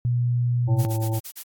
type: tone with pitch glide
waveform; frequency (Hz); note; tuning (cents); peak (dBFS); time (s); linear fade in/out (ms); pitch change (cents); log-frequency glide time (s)
sine; 121.4 to 125.03; B2 to B2; -29 to +22; -19; 0.05-0.85; 0; +51; 0.65-0.72
type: harmonic tone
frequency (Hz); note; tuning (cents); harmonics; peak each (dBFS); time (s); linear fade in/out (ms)
111.2; A2; +19; 1 / 3 / 5 / 7 / 8; -22 / -32 / -36 / -39 / -40; 0.67-1.2; 20
type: noise bursts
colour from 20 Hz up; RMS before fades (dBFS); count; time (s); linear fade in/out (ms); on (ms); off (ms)
blue; -35; 6; 0.78-1.436; 20; 81; 34
effects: AAC 64 kbps